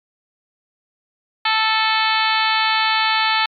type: harmonic tone with a mistuned harmonic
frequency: 440 Hz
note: A4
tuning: in tune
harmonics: 2 / 3 / 4 / 5 / 6 / 7 / 8 / 9 / 10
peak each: -20 / -22 / -23 / -24 / -25 / -25 / -26 / -27 / -27 dBFS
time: 1.45-3.46 s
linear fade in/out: 5 ms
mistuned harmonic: 6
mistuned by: -28 cents
effects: MP3 96 kbps